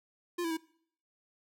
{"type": "tone with pitch steps", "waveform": "square", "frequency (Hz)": [349.6, 330.1, 321.9], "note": ["F4", "E4", "E4"], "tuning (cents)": [2, 2, -41], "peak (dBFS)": -32, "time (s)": [0.38, 0.572], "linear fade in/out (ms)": 10, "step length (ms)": 64, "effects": ["noise-tail reverb RT60 0.6 s tail -22 dB re dry"]}